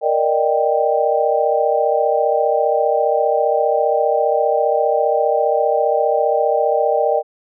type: chord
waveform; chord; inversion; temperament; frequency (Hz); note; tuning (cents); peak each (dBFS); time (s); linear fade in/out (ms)
sine; Eb major seventh; second; equal with one note detuned; 464.8 / 587.3 / 622.3 / 784; Bb4 / D5 / Eb5 / G5; -5 / 0 / 0 / 0; -19; 0.01-7.23; 50
effects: none